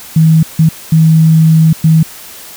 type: tone bursts at uneven times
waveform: sine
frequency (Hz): 160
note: D#3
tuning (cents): +49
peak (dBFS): -3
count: 4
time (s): 0.16-0.43 / 0.59-0.69 / 0.92-1.73 / 1.84-2.03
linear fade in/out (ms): 5
effects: white hiss -31 dBFS RMS until 2.56 s